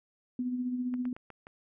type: tone with tremolo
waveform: sine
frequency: 249.2 Hz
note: B3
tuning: 16 cents sharp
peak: -28 dBFS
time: 0.39-1.13 s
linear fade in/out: 2 ms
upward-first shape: sine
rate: 15 Hz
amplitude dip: 45%
type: clicks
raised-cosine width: 0.5 ms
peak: -32 dBFS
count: 5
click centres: 0.94 / 1.054 / 1.165 / 1.303 / 1.469 s
effects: none